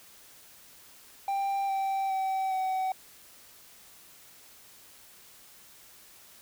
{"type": "tone with pitch steps", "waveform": "triangle", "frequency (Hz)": [789, 777.7, 766.5, 755.5], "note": ["G5", "G5", "G5", "F#5"], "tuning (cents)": [11, -14, -39, 36], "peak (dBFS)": -25, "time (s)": [1.28, 2.92], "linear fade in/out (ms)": 2, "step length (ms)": 410, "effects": ["white hiss -54 dBFS RMS until 6.41 s"]}